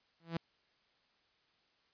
sawtooth tone with exponential growth, 166.3 Hz, E3, 16 cents sharp, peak -28 dBFS, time 0.2-0.37 s, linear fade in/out 2 ms, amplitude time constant 35 ms, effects white hiss -73 dBFS RMS until 1.93 s + resampled to 11025 Hz

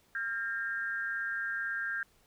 sine tone with amplitude modulation, 1606 Hz, G6, 41 cents sharp, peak -28 dBFS, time 0.15-2.03 s, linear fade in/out 2 ms, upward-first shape sine, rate 218 Hz, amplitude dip 85%, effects pink hiss -67 dBFS RMS until 2.26 s

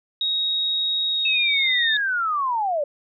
sine tone with pitch glide, 3774 to 3673 Hz, A#7 to A#7, +21 to -26 cents, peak -20 dBFS, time 0.21-1.97 s, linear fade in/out 2 ms, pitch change -47 cents, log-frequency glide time 1.08-1.61 s
sine linear sweep, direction down, 2637 to 554.4 Hz, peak -20 dBFS, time 1.25-2.84 s, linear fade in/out 5 ms
effects none

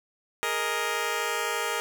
10% pulse chord, Ab suspended second, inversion none, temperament just, 415.3 / 467.2 / 623 Hz, Ab4 / Bb4 / Eb5, 0 / +4 / +2 cents, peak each -24 / -21 / -26 dBFS, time 0.43-1.8 s, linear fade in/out 0 ms, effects none

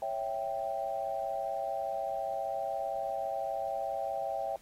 sine chord, C# diminished, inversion none, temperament equal, 554.4 / 659.3 / 784 Hz, C#5 / E5 / G5, 0 / 0 / 0 cents, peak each -38 / -36 / -35 dBFS, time 0.02-4.56 s, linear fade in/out 2 ms, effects pink hiss -60 dBFS RMS until 4.61 s + AAC 48 kbps

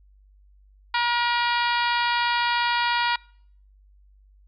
harmonic tone, 477 Hz, A#4, 40 cents sharp, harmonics 2 / 3 / 4 / 5 / 6 / 7 / 8 / 9 / 10, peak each -23 / -27 / -29 / -31 / -33 / -34 / -35 / -36 / -37 dBFS, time 0.94-3.16 s, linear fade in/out 5 ms, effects noise-tail reverb RT60 0.6 s tail -26 dB re dry + added 49 Hz sine -52 dBFS peak until 4.47 s

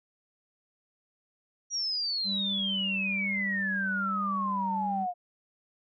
sine exponential sweep, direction down, 5790 to 700 Hz, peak -28 dBFS, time 1.7-5.14 s, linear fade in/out 50 ms
triangle tone with vibrato, 196 Hz, G3, in tune, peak -31 dBFS, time 2.24-5.07 s, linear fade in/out 50 ms, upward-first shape sine, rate 1.1 Hz, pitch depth 16 cents each way
effects none

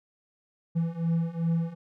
triangle beating tone pair, 164.81 / 167.41 Hz, E3 / E3, 0 / +27 cents, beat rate 2.6 Hz, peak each -27 / -25 dBFS, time 0.75-1.75 s, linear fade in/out 20 ms, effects none

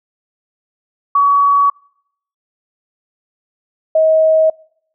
sine tone pair in turn, 1131 / 634.8 Hz, C#6 / D#5, +34 / +35 cents, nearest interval minor seventh, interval 999 cents, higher first, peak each -8 dBFS, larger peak neither, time 1.15-1.7 / 3.95-4.5 s, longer neither, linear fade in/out 5 ms, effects noise-tail reverb RT60 0.7 s tail -26 dB re dry

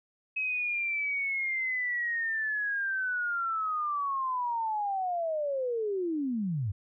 sine linear sweep, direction down, 2558 to 89.9 Hz, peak -28 dBFS, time 0.36-6.72 s, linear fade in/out 10 ms, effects none

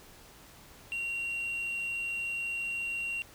sine tone, 2753 Hz, F7, 25 cents flat, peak -29 dBFS, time 0.92-3.22 s, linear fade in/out 0 ms, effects tanh soft clip ceiling -31 dBFS + pink hiss -54 dBFS RMS until 3.34 s

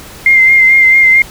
sine tone with vibrato, 2099 Hz, C7, 5 cents sharp, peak -3 dBFS, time 0.26-1.22 s, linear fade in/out 2 ms, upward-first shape sine, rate 4.5 Hz, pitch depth 26 cents each way, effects pink hiss -32 dBFS RMS until 1.3 s

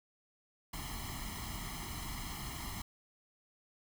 pink noise with comb filter, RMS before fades -42 dBFS, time 0.73-2.82 s, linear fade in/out 5 ms, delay 0.97 ms, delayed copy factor +1, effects none

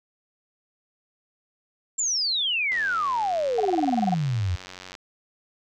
sine exponential sweep, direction down, 7459 to 82.41 Hz, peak -22 dBFS, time 1.98-4.56 s, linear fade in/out 10 ms
click train, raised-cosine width 0.2 ms, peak -22 dBFS, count 207, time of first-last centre 2.72-4.952 s, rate 92.3 Hz
sine tone bursts, 740 Hz, F#5, in tune, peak -20 dBFS, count 12, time 3.58-4.143 s, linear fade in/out 5 ms, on 24 ms, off 25 ms
effects none

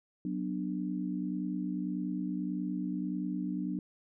sine chord, B minor, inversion second, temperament just, 185.21 / 246.9 / 296.3 Hz, F#3 / B3 / D4, +2 / 0 / +15 cents, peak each -35 / -38 / -36 dBFS, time 0.25-3.79 s, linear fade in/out 2 ms, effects none

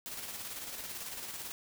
white noise with tremolo, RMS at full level -41 dBFS, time 0.06-1.52 s, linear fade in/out 0 ms, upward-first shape square, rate 18 Hz, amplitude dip 35%, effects none

